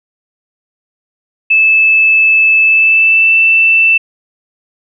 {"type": "tone with pitch glide", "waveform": "sine", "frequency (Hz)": [2620, 2660], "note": ["E7", "E7"], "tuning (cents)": [-11, 15], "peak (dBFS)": -5, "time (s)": [1.5, 3.98], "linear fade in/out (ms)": 10, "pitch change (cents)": 26, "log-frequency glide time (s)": [2.62, 3.36], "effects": []}